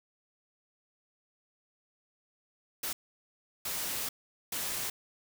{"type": "noise bursts at uneven times", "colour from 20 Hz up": "white", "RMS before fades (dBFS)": -35, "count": 3, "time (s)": [[2.83, 2.93], [3.65, 4.09], [4.52, 4.9]], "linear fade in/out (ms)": 5, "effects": []}